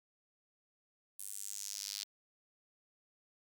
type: tone with high-pass filter sweep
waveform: sawtooth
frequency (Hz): 100.5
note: G2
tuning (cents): +44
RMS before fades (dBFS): -44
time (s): 1.19-2.04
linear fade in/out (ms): 5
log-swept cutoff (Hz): 9800 to 4400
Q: 2.6
effects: none